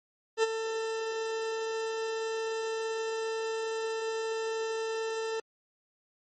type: tone with ADSR envelope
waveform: 40% pulse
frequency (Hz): 446.7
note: A4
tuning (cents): +26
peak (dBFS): -20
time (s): 0.37-5.4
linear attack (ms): 61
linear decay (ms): 26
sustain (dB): -10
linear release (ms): 4
effects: MP3 32 kbps